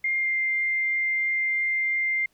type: tone with pitch glide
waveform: sine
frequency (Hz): 2116 to 2099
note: C7 to C7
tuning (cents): +19 to +5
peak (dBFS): -22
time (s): 0.04-2.26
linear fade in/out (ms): 5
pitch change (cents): -14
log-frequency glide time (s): 0.18-0.32
effects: pink hiss -67 dBFS RMS until 2.33 s